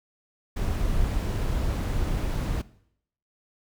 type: noise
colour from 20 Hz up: brown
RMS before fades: -26 dBFS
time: 0.56-2.62 s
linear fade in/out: 10 ms
effects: noise-tail reverb RT60 0.7 s tail -19 dB re dry